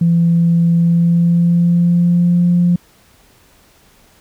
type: tone with pitch glide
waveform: sine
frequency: 169 to 175.16 Hz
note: E3 to F3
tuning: +43 to +5 cents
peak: -8 dBFS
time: 0.01-2.76 s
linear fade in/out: 5 ms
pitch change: +62 cents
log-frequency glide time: 0.74-2.47 s
effects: tanh soft clip ceiling -4 dBFS + pink hiss -50 dBFS RMS until 4.2 s